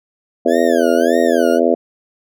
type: harmonic tone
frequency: 83.8 Hz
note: E2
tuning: 29 cents sharp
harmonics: 3 / 4 / 5 / 6 / 7 / 8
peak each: -18 / -18 / -18 / -18 / -18 / -18 dBFS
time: 0.45-1.75 s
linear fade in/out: 10 ms
type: tone with vibrato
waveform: 40% pulse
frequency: 1627 Hz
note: G#6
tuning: 36 cents flat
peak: -25 dBFS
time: 0.47-1.6 s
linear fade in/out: 50 ms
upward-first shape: sine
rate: 1.7 Hz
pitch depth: 240 cents each way
effects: none